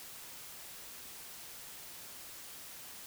silence, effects white hiss -49 dBFS RMS until 3.06 s

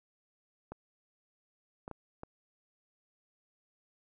clicks, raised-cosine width 1 ms, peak -28 dBFS, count 4, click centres 0.72 / 1.879 / 1.913 / 2.234 s, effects none

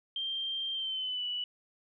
sine tone with pitch glide, 3168 to 2956 Hz, G7 to F#7, +18 to -2 cents, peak -32 dBFS, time 0.16-1.44 s, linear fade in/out 2 ms, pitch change -120 cents, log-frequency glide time 0.73-1.25 s, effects none

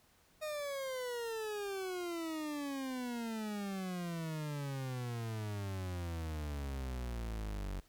40% pulse exponential sweep, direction down, 622.3 to 46.44 Hz, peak -37 dBFS, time 0.41-7.81 s, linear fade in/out 20 ms, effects pink hiss -68 dBFS RMS until 7.88 s

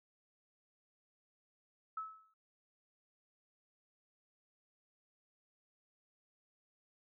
sine tone with exponential decay, 1299 Hz, E6, 26 cents flat, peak -36 dBFS, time 1.97-2.34 s, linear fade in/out 5 ms, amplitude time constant 80 ms, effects none

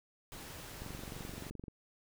pink noise, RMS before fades -48 dBFS, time 0.32-1.5 s, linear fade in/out 0 ms
click train, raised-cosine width 3 ms, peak -32 dBFS, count 21, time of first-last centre 0.82-1.682 s, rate 23.2 Hz
effects none

